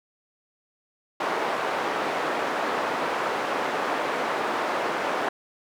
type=band-pass noise; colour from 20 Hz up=white; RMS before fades=-27 dBFS; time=1.2-5.29 s; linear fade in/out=5 ms; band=370 to 1100 Hz; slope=12 dB/octave; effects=none